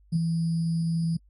sine tone with sample-and-hold, 165.2 Hz, E3, 4 cents sharp, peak -23 dBFS, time 0.12-1.17 s, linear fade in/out 10 ms, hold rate 4900 Hz, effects added 50 Hz sine -55 dBFS peak until 1.29 s + AAC 32 kbps

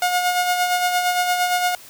sawtooth tone with tremolo, 719 Hz, F#5, 50 cents flat, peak -12 dBFS, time 0.02-1.75 s, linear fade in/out 2 ms, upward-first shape sine, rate 8.7 Hz, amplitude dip 45%, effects white hiss -43 dBFS RMS until 1.89 s

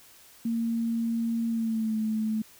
sine tone with pitch glide, 230 to 218 Hz, A#3 to A3, -23 to -16 cents, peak -25 dBFS, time 0.45-2.42 s, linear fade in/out 5 ms, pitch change -93 cents, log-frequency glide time 1.48-1.96 s, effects white hiss -54 dBFS RMS until 2.59 s

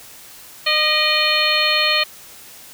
harmonic tone with a mistuned harmonic, 609 Hz, D#5, 37 cents flat, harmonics 1 / 2 / 3 / 4 / 5 / 6 / 7, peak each -25 / -24 / -23 / -20 / -21 / -26 / -20 dBFS, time 0.66-2.04 s, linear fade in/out 10 ms, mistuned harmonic 3, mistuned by +51 cents, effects white hiss -41 dBFS RMS until 2.73 s

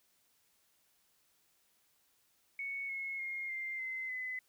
sine tone with pitch steps, 2217 / 2176 / 2137 / 2097 / 2059 / 2021 Hz, C#7 / C#7 / C7 / C7 / C7 / B6, 0 / -33 / +36 / +3 / -28 / +39 cents, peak -37 dBFS, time 2.59-4.39 s, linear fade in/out 2 ms, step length 300 ms, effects white hiss -73 dBFS RMS until 4.48 s

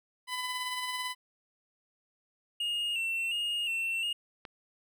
15% pulse tone with tremolo, 1003 Hz, B5, 26 cents sharp, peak -25 dBFS, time 0.27-1.15 s, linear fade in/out 50 ms, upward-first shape sine, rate 18 Hz, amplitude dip 35%
triangle tone with vibrato, 2775 Hz, F7, 12 cents flat, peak -28 dBFS, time 2.6-4.13 s, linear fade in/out 5 ms, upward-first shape square, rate 1.4 Hz, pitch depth 47 cents each way
click, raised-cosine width 0.3 ms, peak -26 dBFS, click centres 4.452 s
effects none

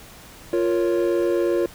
triangle chord, Bb minor, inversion second, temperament equal, 349.2 / 466.2 / 554.4 Hz, F4 / Bb4 / Db5, 0 / 0 / 0 cents, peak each -18 / -23 / -23 dBFS, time 0.53-1.66 s, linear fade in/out 2 ms, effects pink hiss -44 dBFS RMS until 1.74 s

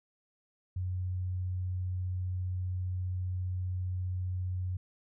sine tone, 91.5 Hz, F#2, 19 cents flat, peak -31 dBFS, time 0.76-4.77 s, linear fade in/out 5 ms, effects none

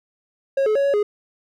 triangle tone with pitch steps, 545 / 429.4 / 557 / 560 / 415.3 Hz, C#5 / A4 / C#5 / C#5 / G#4, -29 / -42 / +8 / +18 / 0 cents, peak -14 dBFS, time 0.57-1.03 s, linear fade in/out 5 ms, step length 92 ms, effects none

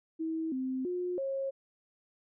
sine tone with pitch steps, 322.2 / 260.1 / 358.5 / 542 Hz, E4 / C4 / F4 / C#5, -39 / -10 / +45 / -39 cents, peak -31 dBFS, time 0.19-1.51 s, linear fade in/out 20 ms, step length 330 ms, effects none

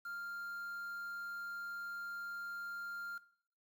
triangle tone with quantisation, 1396.9 Hz, F6, in tune, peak -40 dBFS, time 0.05-3.18 s, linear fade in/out 5 ms, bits 10, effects noise-tail reverb RT60 0.6 s tail -17 dB re dry

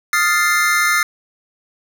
square chord, F dominant seventh, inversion third, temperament equal, 1244.5 / 1396.9 / 1760 / 2093 Hz, Eb6 / F6 / A6 / C7, 0 / 0 / 0 / 0 cents, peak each -21 / -20 / -21 / -18 dBFS, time 0.13-1.03 s, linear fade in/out 2 ms, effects none

